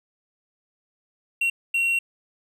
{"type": "tone bursts at uneven times", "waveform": "triangle", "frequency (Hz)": 2738, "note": "F7", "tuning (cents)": -35, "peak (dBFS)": -18, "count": 2, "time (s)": [[1.41, 1.5], [1.74, 1.99]], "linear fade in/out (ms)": 5, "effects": []}